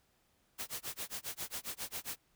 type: noise with tremolo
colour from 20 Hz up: white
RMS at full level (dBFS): -39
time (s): 0.58-2.18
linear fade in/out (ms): 20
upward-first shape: sine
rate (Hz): 7.4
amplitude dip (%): 100
effects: pink hiss -73 dBFS RMS until 2.35 s